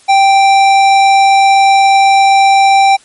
sine tone with hard clipping, 784 Hz, G5, in tune, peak -6 dBFS, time 0.08-2.97 s, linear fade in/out 20 ms, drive 14 dB, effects white hiss -44 dBFS RMS until 3.04 s + MP3 48 kbps

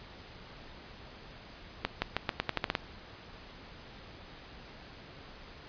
accelerating click train, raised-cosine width 0.3 ms, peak -12 dBFS, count 10, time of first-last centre 1.85-2.752 s, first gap 170 ms, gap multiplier 0.86, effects pink hiss -50 dBFS RMS until 5.68 s + resampled to 11025 Hz

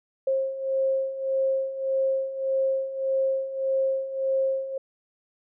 sine beating tone pair, 533 / 534.7 Hz, C5 / C5, +32 / +37 cents, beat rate 1.7 Hz, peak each -29 / -24 dBFS, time 0.27-4.78 s, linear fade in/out 5 ms, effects none

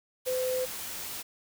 sine tone in noise, 510 Hz, C5, 44 cents flat, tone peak -27 dBFS, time 0.26-0.66 s, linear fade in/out 20 ms, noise white, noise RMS -38 dBFS, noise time 0.25-1.23 s, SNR +8 dB, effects none

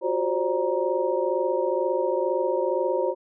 sine tone cluster, 355.5 / 377.6 / 530 / 585 / 940 Hz, F4 / F#4 / C5 / D5 / A#5, +31 / +35 / +22 / -7 / +14 cents, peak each -29 / -28 / -25 / -30 / -31 dBFS, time 0.01-3.15 s, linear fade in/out 50 ms, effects none

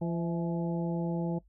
harmonic tone with a mistuned harmonic, 170 Hz, F3, 46 cents flat, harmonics 1 / 2 / 3 / 4 / 5, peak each -30 / -36 / -40 / -42 / -44 dBFS, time 0.01-1.39 s, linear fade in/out 10 ms, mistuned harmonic 4, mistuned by -58 cents, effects noise-tail reverb RT60 0.1 s tail -20 dB re dry + added 50 Hz sine -59 dBFS peak until 1.48 s

